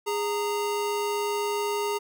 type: tone pair together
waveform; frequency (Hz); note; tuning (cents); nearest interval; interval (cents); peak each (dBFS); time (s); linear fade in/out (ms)
square; 412 / 923.9; G#4 / A#5; -14 / -16; octave + major second; 1398; -28 / -31; 0.06-1.99; 20
effects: none